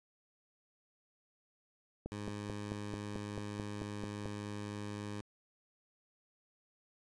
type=click train; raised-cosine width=2 ms; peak=-27 dBFS; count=11; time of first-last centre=2.06-4.258 s; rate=4.55 Hz
type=tone; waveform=15% pulse; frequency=103.5 Hz; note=G#2; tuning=5 cents flat; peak=-34 dBFS; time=2.12-5.21 s; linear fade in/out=0 ms
effects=resampled to 22050 Hz